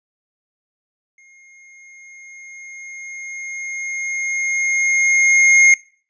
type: tone with exponential growth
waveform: square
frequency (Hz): 2138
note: C7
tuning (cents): +37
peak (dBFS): -7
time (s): 1.18-5.74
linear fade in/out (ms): 2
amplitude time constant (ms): 990
effects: noise-tail reverb RT60 0.5 s tail -24 dB re dry + resampled to 16000 Hz